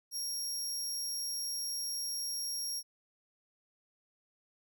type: tone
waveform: 25% pulse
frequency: 5588 Hz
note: F8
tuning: in tune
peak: -30 dBFS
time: 0.11-2.83 s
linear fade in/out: 50 ms
effects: none